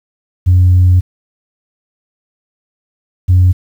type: tone pair in turn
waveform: sine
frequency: 90.5 / 90.93 Hz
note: F#2 / F#2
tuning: -38 / -30 cents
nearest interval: unison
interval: 8 cents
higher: second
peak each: -3 dBFS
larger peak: neither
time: 0.46-1.01 / 3.28-3.53 s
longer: first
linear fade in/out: 20 ms
effects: tanh soft clip ceiling -2 dBFS + 7-bit